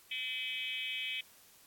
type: tone with frequency modulation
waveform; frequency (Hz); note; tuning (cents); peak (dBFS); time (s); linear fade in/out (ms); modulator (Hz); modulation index
sine; 2802; F7; +5; -35; 0.11-1.21; 5; 252; 2.4
effects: white hiss -61 dBFS RMS until 1.66 s + AAC 64 kbps